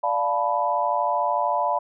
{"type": "chord", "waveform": "sine", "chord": "B half-diminished seventh", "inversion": "first", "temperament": "equal with one note detuned", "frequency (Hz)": [587.3, 698.5, 874.4, 987.8], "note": ["D5", "F5", "A5", "B5"], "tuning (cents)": [0, 0, -11, 0], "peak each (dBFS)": [-27, -26, -26, -24], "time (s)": [0.03, 1.79], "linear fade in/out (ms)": 10, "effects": []}